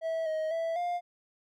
triangle tone with pitch steps, 651 / 629 / 659 / 704 Hz, E5 / D#5 / E5 / F5, -22 / +19 / -1 / +14 cents, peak -27 dBFS, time 0.01-1.01 s, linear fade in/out 50 ms, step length 250 ms, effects none

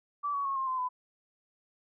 sine tone with pitch steps, 1157 / 1124.7 / 1093.3 / 1062.8 / 1033.2 / 1004.3 Hz, D6 / C#6 / C#6 / C6 / C6 / B5, -26 / +25 / -24 / +27 / -22 / +29 cents, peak -29 dBFS, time 0.23-0.89 s, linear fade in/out 20 ms, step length 110 ms, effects none

